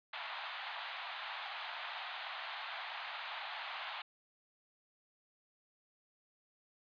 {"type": "band-pass noise", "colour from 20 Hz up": "pink", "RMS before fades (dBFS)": -44, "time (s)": [0.13, 4.02], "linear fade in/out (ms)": 5, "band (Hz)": [710, 4000], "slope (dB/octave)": 48, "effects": ["resampled to 11025 Hz"]}